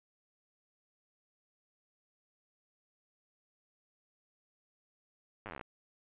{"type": "slowing click train", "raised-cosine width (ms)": 0.5, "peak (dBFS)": -28, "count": 13, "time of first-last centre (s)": [5.46, 5.612], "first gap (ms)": 9, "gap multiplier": 1.06, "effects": ["resampled to 8000 Hz"]}